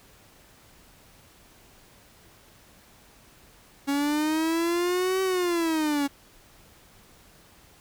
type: linear two-way sweep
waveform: 45% pulse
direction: up then down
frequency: 277.2 to 381.8 to 277.2 Hz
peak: -23 dBFS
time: 3.87-6.08 s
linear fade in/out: 20 ms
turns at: 5.22 s
effects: pink hiss -55 dBFS RMS until 7.8 s